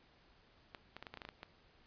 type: clicks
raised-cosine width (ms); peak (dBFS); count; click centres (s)
0.3; -30; 10; 0.748 / 0.966 / 1.026 / 1.068 / 1.14 / 1.173 / 1.218 / 1.251 / 1.289 / 1.431
effects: pink hiss -67 dBFS RMS until 1.86 s + resampled to 11025 Hz